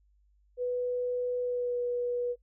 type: tone with pitch glide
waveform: sine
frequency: 493.9 to 486.8 Hz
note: B4 to B4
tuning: 0 to -25 cents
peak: -28 dBFS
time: 0.57-2.36 s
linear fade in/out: 50 ms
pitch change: -25 cents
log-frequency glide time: 1.41-1.79 s
effects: noise-tail reverb RT60 0.1 s tail -22 dB re dry + added 50 Hz sine -63 dBFS peak until 2.42 s